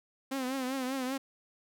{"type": "tone with vibrato", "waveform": "sawtooth", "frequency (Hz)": 261.6, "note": "C4", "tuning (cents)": 0, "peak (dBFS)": -28, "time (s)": [0.31, 1.18], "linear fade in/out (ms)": 10, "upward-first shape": "triangle", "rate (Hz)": 5.1, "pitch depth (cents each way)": 90, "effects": []}